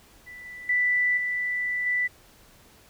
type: tone with level steps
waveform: sine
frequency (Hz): 1979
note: B6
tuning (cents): +3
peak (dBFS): -40 / -38 / -20 / -25 / -22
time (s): 0.26-2.08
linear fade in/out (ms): 20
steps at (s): 0.45 / 0.69 / 1.17 / 1.86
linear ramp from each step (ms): 5
effects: pink hiss -55 dBFS RMS until 2.89 s